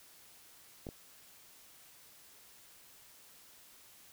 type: clicks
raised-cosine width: 2 ms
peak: -29 dBFS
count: 2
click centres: 0.868 / 0.889 s
effects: white hiss -59 dBFS RMS until 4.12 s